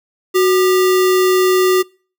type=tone with sample-and-hold; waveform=sine; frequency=370 Hz; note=F#4; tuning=in tune; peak=-9 dBFS; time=0.34-1.83 s; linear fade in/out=20 ms; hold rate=1575 Hz; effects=noise-tail reverb RT60 0.4 s tail -26 dB re dry